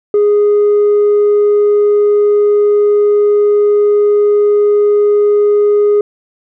triangle tone with tanh clipping, 413.8 Hz, G#4, 6 cents flat, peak -7 dBFS, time 0.14-6.01 s, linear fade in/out 2 ms, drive 6 dB, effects none

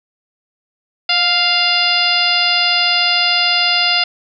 harmonic tone with a mistuned harmonic, 698.5 Hz, F5, in tune, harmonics 1 / 2 / 3 / 4 / 5 / 6 / 7, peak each -22 / -22 / -21 / -17 / -21 / -21 / -17 dBFS, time 1.09-4.04 s, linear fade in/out 5 ms, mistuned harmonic 1, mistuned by +32 cents, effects none

